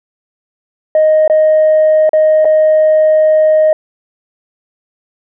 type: tone with dropouts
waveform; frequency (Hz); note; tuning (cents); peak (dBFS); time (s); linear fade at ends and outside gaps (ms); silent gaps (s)
sine; 622.3; D#5; 0; -4; 0.95-3.73; 2; 1.278-1.298 / 2.093-2.132 / 2.447-2.453
effects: tanh soft clip ceiling -3 dBFS